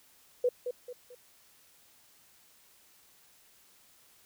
sine tone with echo, 493.9 Hz, B4, in tune, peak -23 dBFS, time 0.44-0.49 s, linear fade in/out 5 ms, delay 220 ms, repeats 3, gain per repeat -8 dB, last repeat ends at 1.15 s, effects white hiss -62 dBFS RMS until 4.25 s

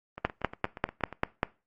two click trains, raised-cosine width 0.5 ms, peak -9 / -24 dBFS, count 7 / 9, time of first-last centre 0.25-1.431 / 0.18-1.127 s, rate 5.08 / 8.45 Hz, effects noise-tail reverb RT60 0.3 s tail -21 dB re dry + Opus 24 kbps

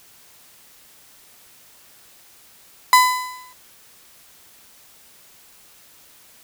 35% pulse tone with exponential decay, 1005 Hz, B5, 30 cents sharp, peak -5 dBFS, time 2.93-3.53 s, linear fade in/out 1 ms, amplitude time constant 130 ms, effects white hiss -50 dBFS RMS until 6.43 s

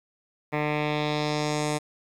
10% pulse tone with low-pass filter sweep, 150 Hz, D3, 37 cents sharp, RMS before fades -27 dBFS, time 0.52-1.79 s, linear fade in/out 20 ms, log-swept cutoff 2000 to 8800 Hz, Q 2, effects 9-bit

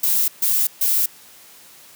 violet noise bursts, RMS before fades -18 dBFS, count 3, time 0.03-1.06 s, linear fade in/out 5 ms, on 250 ms, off 140 ms, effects white hiss -46 dBFS RMS until 1.95 s + high-pass 100 Hz 12 dB/octave

